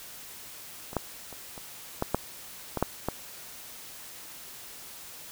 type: clicks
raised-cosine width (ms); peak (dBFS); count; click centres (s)
1; -26 / -12 / -29 / -27 / -12 / -9 / -15 / -9 / -13; 9; 0.931 / 0.967 / 1.327 / 1.578 / 2.024 / 2.146 / 2.773 / 2.826 / 3.086
effects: white hiss -45 dBFS RMS until 5.31 s

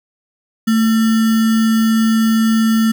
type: tone with sample-and-hold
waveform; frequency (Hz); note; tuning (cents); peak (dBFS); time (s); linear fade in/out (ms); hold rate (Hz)
sine; 222.9; A3; +23; -10; 0.67-2.92; 10; 1575
effects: none

